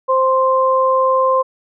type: tone pair together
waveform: sine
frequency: 523.3 / 1046.6 Hz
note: C5 / C6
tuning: 0 / 0 cents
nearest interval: octave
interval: 1200 cents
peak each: -14 dBFS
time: 0.08-1.43 s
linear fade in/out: 20 ms
effects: none